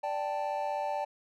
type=chord; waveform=triangle; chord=D suspended fourth; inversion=none; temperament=equal; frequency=587.3 / 784 / 880 Hz; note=D5 / G5 / A5; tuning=0 / 0 / 0 cents; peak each=-33 dBFS; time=0.03-1.05 s; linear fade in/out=10 ms; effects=none